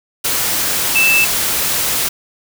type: tone in noise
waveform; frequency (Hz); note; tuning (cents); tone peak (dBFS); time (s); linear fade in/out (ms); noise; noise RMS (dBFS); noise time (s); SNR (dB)
sine; 2642; E7; +3; -10; 0.95-1.25; 10; white; -17; 0.24-2.09; +4
effects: none